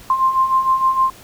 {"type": "beating tone pair", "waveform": "sine", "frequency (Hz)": [1046.5, 1053], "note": ["C6", "C6"], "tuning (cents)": [0, 11], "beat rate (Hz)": 6.5, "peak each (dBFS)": [-20, -14], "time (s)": [0.1, 1.1], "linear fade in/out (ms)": 2, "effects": ["pink hiss -42 dBFS RMS until 1.23 s"]}